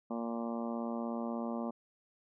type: harmonic tone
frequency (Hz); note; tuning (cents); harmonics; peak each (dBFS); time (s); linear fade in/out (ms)
116.54; A#2; 0; 2 / 3 / 4 / 5 / 6 / 7 / 8 / 9 / 10; -36 / -45 / -46 / -43 / -47 / -48 / -51 / -49 / -51; 0.1-1.71; 10
effects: none